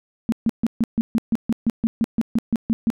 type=tone bursts; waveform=sine; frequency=227.1 Hz; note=A#3; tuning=45 cents flat; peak=-15 dBFS; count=16; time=0.29-2.902 s; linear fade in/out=0 ms; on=32 ms; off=140 ms; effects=none